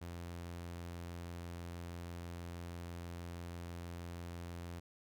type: tone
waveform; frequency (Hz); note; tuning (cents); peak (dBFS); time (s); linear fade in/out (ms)
sawtooth; 86.2; F2; -22; -40; 0.01-4.8; 10
effects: none